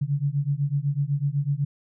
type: beating tone pair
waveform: sine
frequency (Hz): 138.4 / 146.4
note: C#3 / D3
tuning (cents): -2 / -5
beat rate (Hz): 8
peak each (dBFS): -25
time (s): 0.01-1.65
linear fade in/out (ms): 10
effects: none